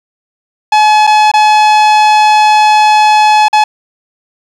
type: tone with dropouts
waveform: 45% pulse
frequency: 852 Hz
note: G#5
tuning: 44 cents sharp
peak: -4 dBFS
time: 0.72-3.64 s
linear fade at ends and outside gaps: 5 ms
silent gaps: 1.069-1.073 / 1.316-1.337 / 3.484-3.529 s
effects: low-pass 5000 Hz 12 dB/octave + 7-bit